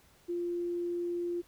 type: tone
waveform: sine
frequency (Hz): 347.9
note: F4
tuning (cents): -7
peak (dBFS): -31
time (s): 0.28-1.42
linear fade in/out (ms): 20
effects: pink hiss -63 dBFS RMS until 1.47 s